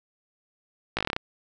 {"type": "slowing click train", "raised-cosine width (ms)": 0.3, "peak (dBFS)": -10, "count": 9, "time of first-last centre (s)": [0.97, 1.164], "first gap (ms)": 17, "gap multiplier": 1.1, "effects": []}